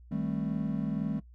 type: chord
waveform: triangle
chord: A half-diminished seventh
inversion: second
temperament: just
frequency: 158.4 / 198 / 220 / 264 Hz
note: Eb3 / G3 / A3 / C4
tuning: +31 / +18 / 0 / +16 cents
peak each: -33 / -32 / -32 / -35 dBFS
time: 0.11-1.2 s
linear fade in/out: 10 ms
effects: noise-tail reverb RT60 0.1 s tail -19 dB re dry + added 60 Hz sine -50 dBFS peak until 1.34 s